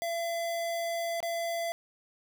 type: tone with dropouts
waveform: square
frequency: 676 Hz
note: E5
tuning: 43 cents sharp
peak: -31 dBFS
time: 0.02-1.72 s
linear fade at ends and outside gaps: 0 ms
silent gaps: 1.204-1.228 s
effects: none